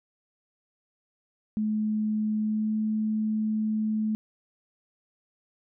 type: tone with pitch glide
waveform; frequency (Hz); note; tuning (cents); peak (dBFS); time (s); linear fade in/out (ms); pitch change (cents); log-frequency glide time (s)
sine; 214.4 to 216.3; A3 to A3; -45 to -29; -24; 1.57-4.15; 0; +16; 2.38-2.76
effects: none